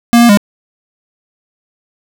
square tone with pitch steps, 235.8 / 237.1 / 203.7 Hz, A#3 / A#3 / G#3, +20 / +30 / -33 cents, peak -4 dBFS, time 0.13-0.373 s, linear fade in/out 0 ms, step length 81 ms, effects none

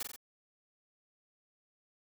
white noise with echo, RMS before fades -37 dBFS, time 0-0.03 s, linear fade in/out 5 ms, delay 44 ms, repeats 3, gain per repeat -4 dB, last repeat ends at 0.162 s, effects none

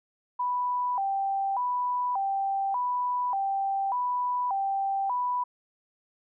sine tone with vibrato, 880 Hz, A5, in tune, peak -25 dBFS, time 0.39-5.44 s, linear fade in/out 10 ms, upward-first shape square, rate 0.85 Hz, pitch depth 200 cents each way, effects none

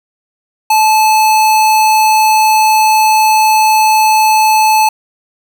square tone, 868 Hz, A5, 24 cents flat, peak -7 dBFS, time 0.7-4.89 s, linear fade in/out 5 ms, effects none

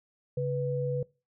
sine tone pair together, 138.3 / 492.8 Hz, C#3 / B4, -4 / -4 cents, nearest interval octave + minor seventh, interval 2200 cents, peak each -30 / -30 dBFS, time 0.37-1.03 s, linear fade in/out 5 ms, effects noise-tail reverb RT60 0.3 s tail -23 dB re dry

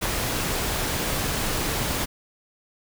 pink noise, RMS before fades -26 dBFS, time 0.01-2.06 s, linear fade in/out 20 ms, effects none

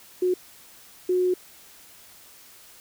sine tone bursts at uneven times, 364.2 Hz, F#4, 27 cents flat, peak -19 dBFS, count 2, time 0.22-0.34 / 1.09-1.34 s, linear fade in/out 5 ms, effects white hiss -50 dBFS RMS until 2.8 s

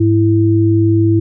sine tone pair together, 104.2 / 330.8 Hz, G#2 / E4, +6 / +6 cents, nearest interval octave + minor sixth, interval 2000 cents, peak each -11 dBFS, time 0-1.2 s, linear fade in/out 10 ms, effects none

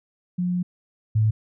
sine tone pair in turn, 178.7 / 108.78 Hz, F3 / A2, +40 / -19 cents, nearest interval major sixth, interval 859 cents, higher first, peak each -21 / -16 dBFS, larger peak second, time 0.38-0.63 / 1.15-1.31 s, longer first, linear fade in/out 10 ms, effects none

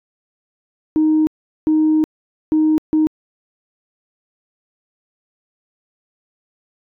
sine tone bursts at uneven times, 311.1 Hz, D#4, in tune, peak -10 dBFS, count 4, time 0.96-1.27 / 1.67-2.04 / 2.52-2.78 / 2.93-3.07 s, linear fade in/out 0 ms, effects tanh soft clip ceiling -8 dBFS

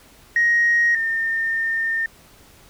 sine tone pair in turn, 1879 / 1814.9 Hz, A#6 / A#6, +13 / -47 cents, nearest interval minor second, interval 60 cents, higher first, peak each -13 / -19 dBFS, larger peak first, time 0.36-0.95 / 0.95-2.06 s, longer second, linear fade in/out 2 ms, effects tanh soft clip ceiling -10 dBFS + pink hiss -50 dBFS RMS until 2.69 s

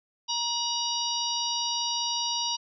harmonic tone with a mistuned harmonic, 945 Hz, A#5, 23 cents sharp, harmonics 1 / 3 / 4 / 5 / 6, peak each -33 / -33 / -33 / -33 / -33 dBFS, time 0.28-2.57 s, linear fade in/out 20 ms, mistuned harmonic 3, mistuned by +46 cents, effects none

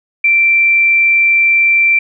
sine tone, 2349 Hz, D7, in tune, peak -7 dBFS, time 0.24-1.99 s, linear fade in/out 5 ms, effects none

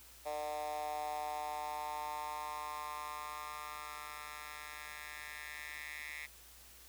10% pulse tone with high-pass filter sweep, 150 Hz, D3, 37 cents sharp, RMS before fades -43 dBFS, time 0.25-6.27 s, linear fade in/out 20 ms, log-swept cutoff 640 to 2000 Hz, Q 4.7, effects added 60 Hz sine -63 dBFS peak until 6.88 s + white hiss -58 dBFS RMS until 6.88 s

